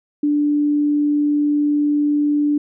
sine tone, 293.7 Hz, D4, in tune, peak -14 dBFS, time 0.23-2.58 s, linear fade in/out 5 ms, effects none

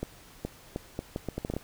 accelerating click train, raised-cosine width 2 ms, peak -18 dBFS, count 11, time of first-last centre 0.03-1.566 s, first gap 420 ms, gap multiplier 0.74, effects pink hiss -53 dBFS RMS until 1.63 s

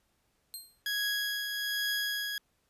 5% pulse tone with exponential decay, 4186 Hz, C8, in tune, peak -29 dBFS, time 0.54-0.82 s, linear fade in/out 0 ms, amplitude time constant 59 ms
20% pulse tone with tremolo, 1661.2 Hz, G#6, in tune, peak -24 dBFS, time 0.86-2.38 s, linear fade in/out 2 ms, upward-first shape triangle, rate 1.2 Hz, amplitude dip 45%
effects pink hiss -74 dBFS RMS until 2.69 s + resampled to 32000 Hz

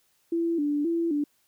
sine tone with vibrato, 313 Hz, D#4, 10 cents sharp, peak -23 dBFS, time 0.32-1.24 s, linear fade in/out 5 ms, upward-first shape square, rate 1.9 Hz, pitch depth 120 cents each way, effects white hiss -68 dBFS RMS until 1.47 s

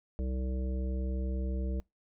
harmonic tone, 64.3 Hz, C2, 30 cents flat, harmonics 1 / 3 / 5 / 7 / 9, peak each -31 / -40 / -44 / -45 / -48 dBFS, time 0.19-1.8 s, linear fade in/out 0 ms, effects noise-tail reverb RT60 0.2 s tail -25 dB re dry

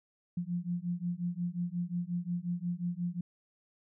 sine beating tone pair, 172.4 / 178 Hz, F3 / F3, -22 / +33 cents, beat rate 5.6 Hz, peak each -35 / -35 dBFS, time 0.37-3.21 s, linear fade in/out 5 ms, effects none

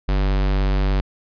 square tone, 48.39 Hz, G1, 22 cents flat, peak -17 dBFS, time 0.08-1.01 s, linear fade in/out 10 ms, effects resampled to 11025 Hz

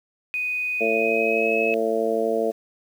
sine tone with pitch glide, 2490 to 2572 Hz, D#7 to E7, +1 to -43 cents, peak -23 dBFS, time 0.34-1.74 s, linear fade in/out 0 ms, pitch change +56 cents, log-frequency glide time 0.95-1.53 s
harmonic tone, 112.3 Hz, A2, 36 cents sharp, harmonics 2 / 3 / 4 / 5 / 6, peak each -31 / -30 / -23 / -27 / -26 dBFS, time 0.8-2.52 s, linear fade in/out 20 ms
effects 8-bit

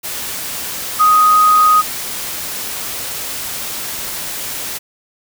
sine tone in noise, 1249 Hz, D#6, 6 cents sharp, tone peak -7 dBFS, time 0.99-1.82 s, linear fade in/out 20 ms, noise white, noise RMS -24 dBFS, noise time 0.03-4.79 s, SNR +14 dB, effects none

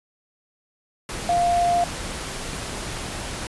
sine tone in noise, 698.5 Hz, F5, in tune, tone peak -17 dBFS, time 1.29-1.84 s, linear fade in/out 2 ms, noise pink, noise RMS -31 dBFS, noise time 1.09-3.47 s, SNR +11 dB, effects resampled to 24000 Hz

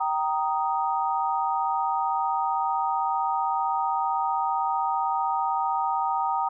sine chord, Eb major, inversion first, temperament just, 777.8 / 933.4 / 1244.5 Hz, G5 / Bb5 / Eb6, -14 / +2 / 0 cents, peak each -27 / -26 / -29 dBFS, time 0-6.49 s, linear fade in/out 10 ms, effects none

